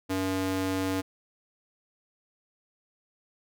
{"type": "tone with high-pass filter", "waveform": "square", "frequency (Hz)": 94.8, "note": "F#2", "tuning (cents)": 43, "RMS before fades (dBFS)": -29, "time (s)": [0.09, 1.02], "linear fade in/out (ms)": 20, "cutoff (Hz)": 220, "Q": 1.5, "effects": []}